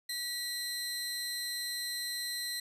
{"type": "tone pair together", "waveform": "sawtooth", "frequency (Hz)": [1939, 4100], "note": ["B6", "C8"], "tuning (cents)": [-32, -36], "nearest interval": "octave + minor second", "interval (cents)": 1296, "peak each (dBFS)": [-37, -33], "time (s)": [0.09, 2.6], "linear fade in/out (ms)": 5, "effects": ["resampled to 32000 Hz", "10-bit"]}